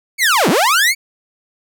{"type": "linear two-way sweep", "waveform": "sawtooth", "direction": "down then up", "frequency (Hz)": [2300, 146.83, 2300], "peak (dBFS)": -7, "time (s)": [0.18, 0.95], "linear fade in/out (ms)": 50, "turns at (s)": 0.49, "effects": []}